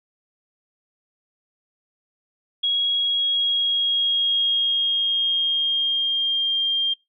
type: tone with pitch glide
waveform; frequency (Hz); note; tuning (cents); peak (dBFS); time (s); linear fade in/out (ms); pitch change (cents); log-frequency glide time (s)
sine; 3310 to 3199; G#7 to G7; -6 to +34; -18; 2.63-6.94; 10; -60; 2.95-6.57
effects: noise-tail reverb RT60 0.2 s tail -21 dB re dry